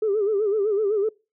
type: tone with vibrato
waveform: sine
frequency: 415.3 Hz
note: G#4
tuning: in tune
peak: -18 dBFS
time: 0.02-1.09 s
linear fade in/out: 5 ms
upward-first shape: sine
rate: 7.9 Hz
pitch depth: 110 cents each way
effects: noise-tail reverb RT60 0.3 s tail -25 dB re dry + tanh soft clip ceiling -15 dBFS